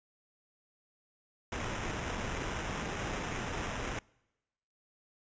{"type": "noise with sample-and-hold", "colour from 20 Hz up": "pink", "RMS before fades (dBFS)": -37, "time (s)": [1.52, 3.99], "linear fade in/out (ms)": 2, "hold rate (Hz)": 4410, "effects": ["noise-tail reverb RT60 1.0 s tail -26 dB re dry", "resampled to 16000 Hz"]}